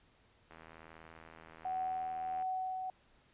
click train, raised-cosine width 0.5 ms, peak -38 dBFS, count 156, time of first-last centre 0.51-2.424 s, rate 81 Hz
sine tone with tremolo, 749 Hz, F#5, 21 cents sharp, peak -33 dBFS, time 1.65-2.9 s, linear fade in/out 2 ms, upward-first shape triangle, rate 1.5 Hz, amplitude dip 40%
effects pink hiss -68 dBFS RMS until 3.33 s + resampled to 8000 Hz

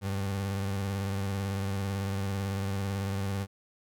30% pulse tone with vibrato, 98 Hz, G2, in tune, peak -27 dBFS, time 0.01-3.47 s, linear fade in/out 50 ms, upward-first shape square, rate 18 Hz, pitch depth 42 cents each way, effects none

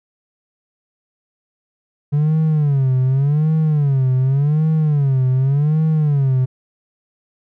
triangle tone with vibrato, 142.8 Hz, D3, 48 cents flat, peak -10 dBFS, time 2.12-6.46 s, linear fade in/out 20 ms, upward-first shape sine, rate 0.87 Hz, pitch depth 180 cents each way, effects tanh soft clip ceiling -6 dBFS

